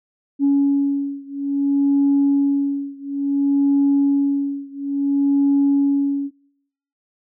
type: beating tone pair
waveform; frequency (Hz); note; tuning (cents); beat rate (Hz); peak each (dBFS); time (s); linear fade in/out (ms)
sine; 280 / 280.58; C#4 / C#4; +18 / +21; 0.58; -17 / -18; 0.39-6.31; 50
effects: noise-tail reverb RT60 0.8 s tail -26 dB re dry + tanh soft clip ceiling -9 dBFS